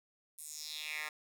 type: tone with high-pass filter sweep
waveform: 10% pulse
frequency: 152.6 Hz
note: D#3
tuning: 33 cents flat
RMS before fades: -43 dBFS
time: 0.38-1.09 s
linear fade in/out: 5 ms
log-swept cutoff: 10000 to 1500 Hz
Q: 3.2
effects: none